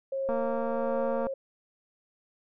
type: tone with tremolo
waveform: sine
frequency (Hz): 540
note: C#5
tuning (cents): -45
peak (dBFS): -27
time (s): 0.12-1.34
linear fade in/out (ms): 5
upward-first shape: triangle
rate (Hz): 1.4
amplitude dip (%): 40
type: click train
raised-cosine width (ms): 1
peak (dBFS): -21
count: 227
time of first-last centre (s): 0.29-1.268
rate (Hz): 231
effects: none